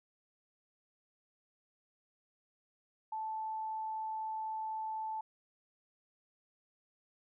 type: tone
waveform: sine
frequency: 876 Hz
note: A5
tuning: 8 cents flat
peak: -36 dBFS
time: 3.12-5.21 s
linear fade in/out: 5 ms
effects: none